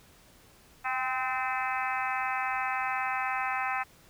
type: harmonic tone with a mistuned harmonic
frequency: 257.4 Hz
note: C4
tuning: 28 cents flat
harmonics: 3 / 4 / 5 / 6 / 7 / 8 / 9 / 10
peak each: -33 / -36 / -35 / -38 / -38 / -38 / -43 / -38 dBFS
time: 0.84-3.84 s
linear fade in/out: 20 ms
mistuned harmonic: 3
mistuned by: +25 cents
effects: pink hiss -58 dBFS RMS until 4.09 s